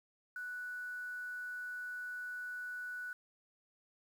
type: tone with quantisation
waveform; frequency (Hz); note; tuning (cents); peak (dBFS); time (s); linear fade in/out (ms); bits
sine; 1480; F#6; 0; -40; 0.36-3.13; 2; 10
effects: none